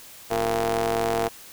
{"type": "ring-modulated tone", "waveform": "sawtooth", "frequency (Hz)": 110, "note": "A2", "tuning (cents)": 0, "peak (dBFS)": -15, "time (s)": [0.3, 1.29], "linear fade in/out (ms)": 20, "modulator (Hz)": 572, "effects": ["white hiss -45 dBFS RMS until 1.52 s"]}